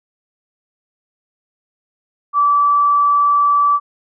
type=tone; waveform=sine; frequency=1157 Hz; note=D6; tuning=26 cents flat; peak=-10 dBFS; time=2.33-3.8 s; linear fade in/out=50 ms; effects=none